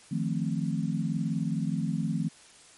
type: chord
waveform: sine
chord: F dominant seventh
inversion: third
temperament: equal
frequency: 155.56 / 174.61 / 220 / 261.6 Hz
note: Eb3 / F3 / A3 / C4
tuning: 0 / 0 / 0 / 0 cents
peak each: -31 / -31 / -32 / -35 dBFS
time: 0.11-2.29 s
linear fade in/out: 10 ms
effects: white hiss -54 dBFS RMS until 2.77 s + MP3 48 kbps